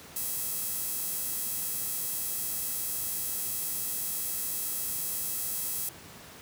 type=tone with high-pass filter; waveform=sawtooth; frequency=654 Hz; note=E5; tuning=14 cents flat; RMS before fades=-33 dBFS; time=0.16-5.89 s; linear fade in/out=2 ms; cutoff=11000 Hz; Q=0.89; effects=pink hiss -48 dBFS RMS until 6.41 s + high-pass 80 Hz 12 dB/octave